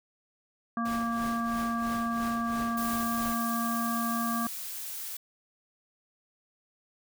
harmonic tone, 232.2 Hz, A#3, 7 cents flat, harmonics 1 / 3 / 5 / 7, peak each -30 / -38 / -32 / -41 dBFS, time 0.77-4.47 s, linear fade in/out 2 ms
pink noise with tremolo, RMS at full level -40 dBFS, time 0.85-3.34 s, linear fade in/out 5 ms, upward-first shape triangle, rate 3 Hz, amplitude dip 75%
blue noise, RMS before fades -38 dBFS, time 2.77-5.17 s, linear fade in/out 5 ms
effects none

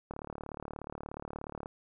click train, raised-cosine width 1 ms, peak -26 dBFS, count 58, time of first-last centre 0.11-1.659 s, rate 36.8 Hz, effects none

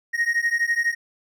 triangle beating tone pair, 1864.7 / 1876.7 Hz, A#6 / A#6, 0 / +11 cents, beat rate 12 Hz, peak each -21 dBFS, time 0.13-0.95 s, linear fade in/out 20 ms, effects none

